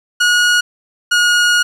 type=tone pair in turn; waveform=sawtooth; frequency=1449 / 1441.7 Hz; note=F#6 / F#6; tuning=-37 / -45 cents; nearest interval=unison; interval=8 cents; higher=first; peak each=-6 dBFS; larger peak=neither; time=0.2-0.61 / 1.11-1.63 s; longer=second; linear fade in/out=10 ms; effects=low-pass 8000 Hz 12 dB/octave + 8-bit